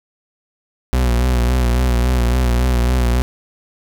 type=tone with vibrato; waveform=40% pulse; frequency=61.3 Hz; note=B1; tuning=12 cents flat; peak=-12 dBFS; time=0.93-3.22 s; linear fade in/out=0 ms; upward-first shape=sine; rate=3.6 Hz; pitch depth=56 cents each way; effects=none